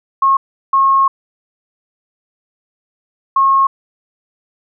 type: tone bursts at uneven times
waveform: sine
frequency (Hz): 1085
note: C#6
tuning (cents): -37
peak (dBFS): -8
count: 3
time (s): 0.22-0.37 / 0.73-1.08 / 3.36-3.67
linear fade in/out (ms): 5
effects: none